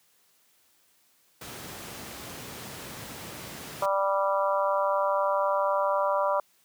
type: noise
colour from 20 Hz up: pink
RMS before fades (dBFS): -40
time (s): 1.41-3.86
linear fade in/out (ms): 5
type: harmonic tone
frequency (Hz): 196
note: G3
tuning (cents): 0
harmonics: 3 / 4 / 5 / 6 / 7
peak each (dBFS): -26 / -34 / -28 / -30 / -36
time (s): 3.82-6.4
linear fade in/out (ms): 2
effects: white hiss -65 dBFS RMS until 6.64 s + high-pass 100 Hz 12 dB/octave